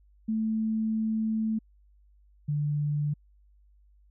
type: tone pair in turn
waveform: sine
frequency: 220 / 147.23 Hz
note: A3 / D3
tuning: 0 / +5 cents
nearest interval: perfect fifth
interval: 695 cents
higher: first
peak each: -25 dBFS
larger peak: neither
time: 0.28-1.59 / 2.48-3.14 s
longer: first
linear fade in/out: 10 ms
effects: added 50 Hz sine -57 dBFS peak until 4.1 s